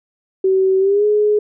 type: tone with pitch glide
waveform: sine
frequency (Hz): 380.5 to 419.8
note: F#4 to G#4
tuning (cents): +48 to +19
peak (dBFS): -11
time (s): 0.44-1.39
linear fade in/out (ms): 5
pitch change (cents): +171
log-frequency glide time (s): 0.79-1.05
effects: none